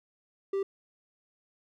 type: tone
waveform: triangle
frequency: 391.8 Hz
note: G4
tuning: 1 cent flat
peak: -25 dBFS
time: 0.53-0.63 s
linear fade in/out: 5 ms
effects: none